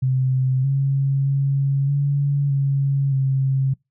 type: tone with pitch steps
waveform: sine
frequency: 130.2 / 137.1 / 138.1 / 141.7 / 138.3 / 134.3 Hz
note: C3 / C#3 / C#3 / C#3 / C#3 / C3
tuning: -8 / -19 / -6 / +38 / -4 / +46 cents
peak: -16 dBFS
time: 0.02-3.74 s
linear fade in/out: 10 ms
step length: 620 ms
effects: noise-tail reverb RT60 0.2 s tail -25 dB re dry